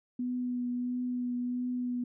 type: tone with vibrato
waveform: sine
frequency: 246.9 Hz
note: B3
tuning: in tune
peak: -30 dBFS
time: 0.19-2.04 s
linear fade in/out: 5 ms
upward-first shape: triangle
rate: 1.5 Hz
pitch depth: 17 cents each way
effects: none